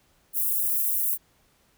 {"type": "high-pass noise", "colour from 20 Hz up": "white", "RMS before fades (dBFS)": -25, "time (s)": [0.33, 1.18], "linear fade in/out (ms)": 50, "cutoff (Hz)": 11000, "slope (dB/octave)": 24, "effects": ["pink hiss -64 dBFS RMS until 1.77 s"]}